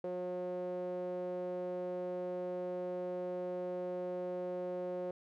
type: tone with band-pass filter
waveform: sawtooth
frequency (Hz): 180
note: F#3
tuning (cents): -47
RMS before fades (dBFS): -39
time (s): 0.04-5.11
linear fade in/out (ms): 2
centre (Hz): 480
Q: 7.8
effects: none